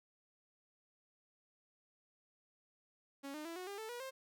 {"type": "tone with pitch steps", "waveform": "sawtooth", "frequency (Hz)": [277.2, 304, 333.5, 365.8, 401.2, 440, 482.6, 529.4], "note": ["C#4", "D#4", "E4", "F#4", "G4", "A4", "B4", "C5"], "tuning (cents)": [0, -40, 20, -20, 40, 0, -40, 20], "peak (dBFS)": -40, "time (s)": [3.23, 4.11], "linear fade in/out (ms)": 20, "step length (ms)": 110, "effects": []}